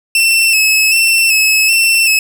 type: tone with vibrato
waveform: sawtooth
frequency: 2637 Hz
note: E7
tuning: in tune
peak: -5 dBFS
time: 0.15-2.19 s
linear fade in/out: 2 ms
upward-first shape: square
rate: 1.3 Hz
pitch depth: 35 cents each way
effects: none